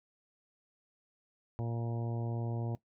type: harmonic tone with a mistuned harmonic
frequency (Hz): 116.6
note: A#2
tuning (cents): +1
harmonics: 1 / 2 / 3 / 4 / 5 / 6 / 7 / 8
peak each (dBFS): -34 / -43 / -44 / -47 / -49 / -50 / -52 / -53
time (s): 1.59-2.75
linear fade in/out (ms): 0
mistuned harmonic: 8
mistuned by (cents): +22
effects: noise-tail reverb RT60 0.1 s tail -18 dB re dry